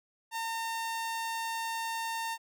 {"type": "tone", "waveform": "sawtooth", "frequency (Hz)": 910, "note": "A#5", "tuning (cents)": -42, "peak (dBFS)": -29, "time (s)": [0.31, 2.38], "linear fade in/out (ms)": 50, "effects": []}